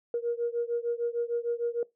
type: beating tone pair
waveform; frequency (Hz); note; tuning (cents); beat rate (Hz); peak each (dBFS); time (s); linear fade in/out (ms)
sine; 470.1 / 476.7; A#4 / A#4; +15 / +39; 6.6; -29 / -31; 0.14-1.83; 2
effects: noise-tail reverb RT60 0.2 s tail -22 dB re dry + tanh soft clip ceiling -20 dBFS